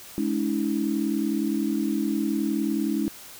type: tone cluster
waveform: sine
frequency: 211.7 / 282.7 / 322.1 Hz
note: G#3 / C#4 / E4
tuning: +33 / +34 / -40 cents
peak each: -27 dBFS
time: 0.18-3.08 s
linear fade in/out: 0 ms
effects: white hiss -44 dBFS RMS until 3.39 s